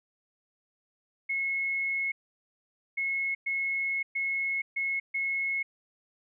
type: tone bursts at uneven times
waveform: sine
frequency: 2178 Hz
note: C#7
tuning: 31 cents flat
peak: -27 dBFS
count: 6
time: 1.29-2.12 / 2.97-3.35 / 3.46-4.03 / 4.15-4.62 / 4.76-5 / 5.14-5.63 s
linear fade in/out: 10 ms
effects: none